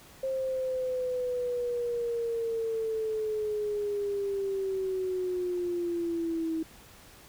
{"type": "linear sweep", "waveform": "sine", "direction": "down", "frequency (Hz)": [532, 320.3], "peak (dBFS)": -28, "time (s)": [0.23, 6.63], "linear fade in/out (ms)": 5, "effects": ["pink hiss -53 dBFS RMS until 7.28 s"]}